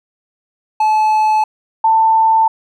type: tone pair in turn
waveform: triangle / sine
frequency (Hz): 863 / 890.3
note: A5 / A5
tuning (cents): -34 / +20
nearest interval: minor second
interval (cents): 54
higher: second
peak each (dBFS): -8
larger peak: neither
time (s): 0.8-1.44 / 1.84-2.48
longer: neither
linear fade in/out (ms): 5
effects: none